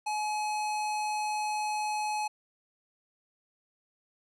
square tone, 848 Hz, G#5, 36 cents sharp, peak -30 dBFS, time 0.06-2.28 s, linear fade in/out 10 ms, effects resampled to 24000 Hz

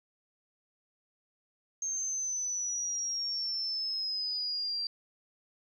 sine exponential sweep, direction down, 6410 to 4699 Hz, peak -31 dBFS, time 1.82-4.87 s, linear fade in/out 2 ms, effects 11-bit

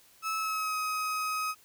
35% pulse tone with pitch glide, 1300 to 1263.7 Hz, E6 to D#6, -24 to +26 cents, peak -28 dBFS, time 0.22-1.55 s, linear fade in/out 50 ms, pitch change -50 cents, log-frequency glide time 0.38-0.76 s, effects white hiss -60 dBFS RMS until 1.64 s

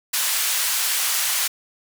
white band-pass noise, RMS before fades -22 dBFS, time 0.13-1.48 s, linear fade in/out 10 ms, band 1100 to 15000 Hz, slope 12 dB/octave, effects none

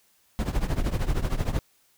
brown noise with tremolo, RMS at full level -21 dBFS, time 0.39-1.59 s, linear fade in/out 0 ms, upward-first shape triangle, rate 13 Hz, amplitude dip 90%, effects white hiss -64 dBFS RMS until 1.97 s

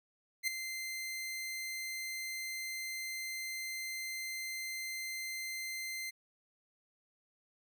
sawtooth tone with ADSR envelope, 2080 Hz, C7, 11 cents flat, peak -25 dBFS, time 0.43-6.11 s, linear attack 46 ms, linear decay 5 ms, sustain -10 dB, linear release 19 ms, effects none

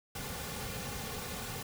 pink noise with comb filter, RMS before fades -40 dBFS, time 0.15-1.63 s, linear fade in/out 5 ms, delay 3.1 ms, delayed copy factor -0.65, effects none

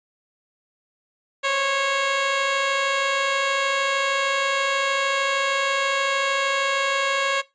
10% pulse tone pair together, 523.3 / 549.7 Hz, C5 / C#5, 0 / -15 cents, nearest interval minor second, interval 85 cents, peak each -24 / -12 dBFS, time 1.43-7.42 s, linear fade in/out 20 ms, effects noise-tail reverb RT60 0.2 s tail -18 dB re dry + resampled to 16000 Hz

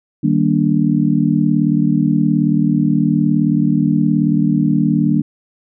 sine chord, Eb major seventh, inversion none, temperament just, 155.56 / 194.45 / 233.3 / 291.7 Hz, Eb3 / G3 / Bb3 / D4, 0 / -14 / +2 / -12 cents, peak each -17 dBFS, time 0.23-5.22 s, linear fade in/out 10 ms, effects none

